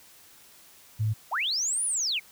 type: tone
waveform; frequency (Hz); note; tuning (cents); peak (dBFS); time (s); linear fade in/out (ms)
sine; 108.4; A2; -25; -23; 0.99-1.14; 20
type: linear two-way sweep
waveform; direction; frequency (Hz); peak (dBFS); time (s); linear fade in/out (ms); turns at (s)
sine; up then down; 556 to 10080 to 2052; -25; 1.31-2.2; 20; 1.85
effects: white hiss -54 dBFS RMS until 2.31 s